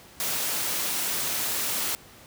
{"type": "high-pass noise", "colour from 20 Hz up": "white", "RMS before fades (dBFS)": -28, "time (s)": [0.2, 1.95], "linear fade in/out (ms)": 0, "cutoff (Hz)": 120, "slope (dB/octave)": 12, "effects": ["pink hiss -50 dBFS RMS until 2.26 s", "high-pass 60 Hz 12 dB/octave"]}